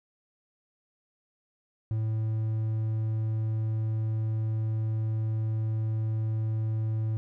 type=tone; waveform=triangle; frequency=110 Hz; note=A2; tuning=in tune; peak=-24 dBFS; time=1.91-7.17 s; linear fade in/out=0 ms; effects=none